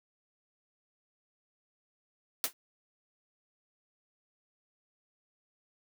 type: noise with exponential decay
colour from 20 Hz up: white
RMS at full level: -25 dBFS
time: 2.44-2.53 s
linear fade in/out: 0 ms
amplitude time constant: 18 ms
effects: high-pass 200 Hz 12 dB/octave